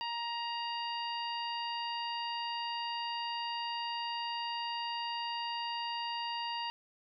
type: harmonic tone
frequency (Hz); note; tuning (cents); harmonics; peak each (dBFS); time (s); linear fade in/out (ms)
940; A#5; +14; 1 / 2 / 3 / 4 / 5; -37 / -46 / -40 / -52 / -44; 0.01-6.7; 0
effects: none